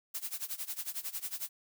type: noise with tremolo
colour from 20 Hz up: blue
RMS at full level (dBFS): -36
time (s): 0.14-1.49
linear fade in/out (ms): 10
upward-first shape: sine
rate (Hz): 11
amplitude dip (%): 90
effects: none